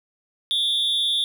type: tone with amplitude modulation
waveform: triangle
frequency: 3520 Hz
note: A7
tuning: in tune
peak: -14 dBFS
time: 0.51-1.24 s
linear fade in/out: 0 ms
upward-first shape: sine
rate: 242 Hz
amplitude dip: 90%
effects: none